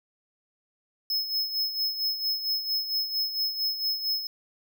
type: tone with tremolo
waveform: square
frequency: 5180 Hz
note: E8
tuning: 31 cents flat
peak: -24 dBFS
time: 1.1-4.27 s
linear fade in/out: 2 ms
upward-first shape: sine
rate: 4.4 Hz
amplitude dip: 65%
effects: none